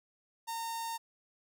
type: tone with notch filter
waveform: sawtooth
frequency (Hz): 916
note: A#5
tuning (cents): -31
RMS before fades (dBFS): -38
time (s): 0.47-0.98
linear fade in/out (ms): 20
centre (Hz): 2200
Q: 0.98
effects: none